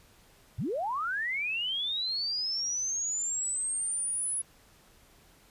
sine linear sweep, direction up, 79.4 to 10390 Hz, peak -29 dBFS, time 0.58-4.42 s, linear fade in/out 10 ms, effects pink hiss -60 dBFS RMS until 5.5 s + resampled to 32000 Hz

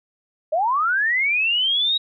sine linear sweep, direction up, 587.3 to 3834 Hz, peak -17 dBFS, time 0.52-1.98 s, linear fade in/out 10 ms, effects none

